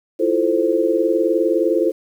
sine chord, F major seventh, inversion third, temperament equal, 329.6 / 349.2 / 440 / 523.3 Hz, E4 / F4 / A4 / C5, 0 / 0 / 0 / 0 cents, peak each -20 dBFS, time 0.19-1.92 s, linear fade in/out 20 ms, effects 8-bit

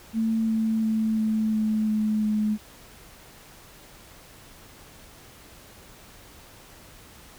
sine tone with pitch steps, 223.6 / 221.8 / 220 / 218.2 / 216.5 / 214.7 / 213 Hz, A3 / A3 / A3 / A3 / A3 / A3 / G#3, +28 / +14 / 0 / -14 / -28 / -42 / +44 cents, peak -21 dBFS, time 0.13-2.58 s, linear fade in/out 50 ms, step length 350 ms, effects pink hiss -49 dBFS RMS until 7.38 s

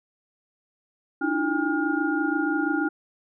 sine tone cluster, 291.5 / 317.5 / 346.2 / 808 / 1420 Hz, D4 / D#4 / F4 / G#5 / F6, -13 / +35 / -15 / -48 / +28 cents, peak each -27 / -26 / -32 / -32 / -28 dBFS, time 1.21-2.89 s, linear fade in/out 10 ms, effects none

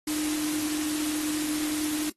sine tone in noise, 303.8 Hz, D#4, 41 cents flat, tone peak -27 dBFS, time 0.07-2.1 s, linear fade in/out 5 ms, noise white, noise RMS -33 dBFS, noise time 0.07-2.1 s, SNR +3 dB, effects noise-tail reverb RT60 0.1 s tail -18 dB re dry + AAC 32 kbps

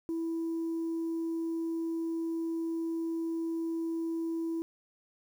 sine tone, 329.6 Hz, E4, in tune, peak -29 dBFS, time 0.09-4.62 s, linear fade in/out 0 ms, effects tanh soft clip ceiling -28 dBFS + 10-bit

